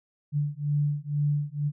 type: beating tone pair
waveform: sine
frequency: 145.3 / 147.4 Hz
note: D3 / D3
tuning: -18 / +7 cents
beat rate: 2.1 Hz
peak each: -27 dBFS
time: 0.32-1.72 s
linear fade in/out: 50 ms
effects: none